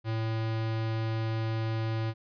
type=tone; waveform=square; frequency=111.8 Hz; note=A2; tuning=28 cents sharp; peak=-29 dBFS; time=0.04-2.14 s; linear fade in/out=50 ms; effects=resampled to 11025 Hz